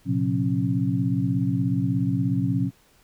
sine tone cluster, 114.7 / 131.4 / 179.9 / 271.9 Hz, A#2 / C3 / F#3 / C#4, -28 / +8 / -48 / -33 cents, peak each -26 dBFS, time 0.05-2.71 s, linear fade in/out 50 ms, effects pink hiss -59 dBFS RMS until 3.03 s

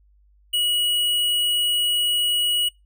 sine tone with hard clipping, 2913 Hz, F#7, 28 cents flat, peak -20 dBFS, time 0.53-2.69 s, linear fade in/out 10 ms, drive 16 dB, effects noise-tail reverb RT60 0.2 s tail -25 dB re dry + added 50 Hz sine -54 dBFS peak until 2.85 s

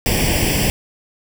pink noise with comb filter, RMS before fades -17 dBFS, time 0.06-0.7 s, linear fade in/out 0 ms, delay 0.38 ms, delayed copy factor +0.85, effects none

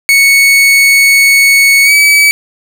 40% pulse tone with pitch glide, 2217 to 2285 Hz, C#7 to D7, 0 to -48 cents, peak -3 dBFS, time 0.09-2.31 s, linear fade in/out 0 ms, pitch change +52 cents, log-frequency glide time 1.84-1.93 s, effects none

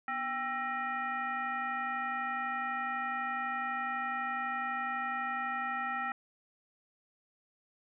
sine tone with frequency modulation, 1334 Hz, E6, 20 cents sharp, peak -32 dBFS, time 0.08-6.12 s, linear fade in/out 2 ms, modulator 544 Hz, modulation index 1.3, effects none

